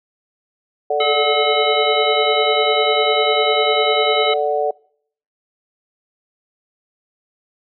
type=chord; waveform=sine; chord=D major; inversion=second; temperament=equal; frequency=440 / 587.3 / 740 Hz; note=A4 / D5 / F#5; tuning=0 / 0 / 0 cents; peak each=-20 dBFS; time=0.9-4.71 s; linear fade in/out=5 ms
type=harmonic tone; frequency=430 Hz; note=A4; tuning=40 cents flat; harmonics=1 / 3 / 5 / 7 / 9; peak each=-23 / -23 / -23 / -23 / -23 dBFS; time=1-4.34 s; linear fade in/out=5 ms
effects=noise-tail reverb RT60 0.6 s tail -24 dB re dry